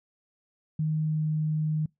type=tone with pitch glide; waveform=sine; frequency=155.56 to 154.66 Hz; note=D#3 to D#3; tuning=0 to -10 cents; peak=-24 dBFS; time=0.79-1.86 s; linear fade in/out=5 ms; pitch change=-10 cents; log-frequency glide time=1.02-1.25 s; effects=noise-tail reverb RT60 0.2 s tail -26 dB re dry

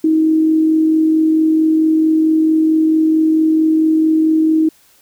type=tone with amplitude modulation; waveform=sine; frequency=316.5 Hz; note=D#4; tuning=30 cents sharp; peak=-8 dBFS; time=0.04-4.69 s; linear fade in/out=5 ms; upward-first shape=sine; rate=44.5 Hz; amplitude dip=30%; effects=white hiss -51 dBFS RMS until 5.01 s

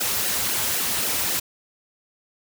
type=noise with flanger; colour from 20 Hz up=white; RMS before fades=-24 dBFS; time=0-1.4 s; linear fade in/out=10 ms; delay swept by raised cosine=0.83 to 6.63 ms; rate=3.8 Hz; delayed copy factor=-0.9; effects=none

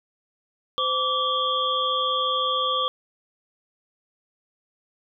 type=tone cluster; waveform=sine; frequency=515 / 1160 / 3226 / 3440 Hz; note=C5 / D6 / G7 / A7; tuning=-28 / -22 / +49 / -40 cents; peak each=-29 / -24 / -27 / -29 dBFS; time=0.78-2.88 s; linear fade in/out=0 ms; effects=none

